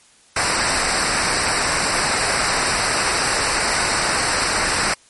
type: noise with comb filter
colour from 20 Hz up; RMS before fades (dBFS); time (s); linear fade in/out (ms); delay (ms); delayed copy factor
pink; -19; 0.36-4.94; 5; 0.3; -0.75
effects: white hiss -52 dBFS RMS until 5.09 s + MP3 48 kbps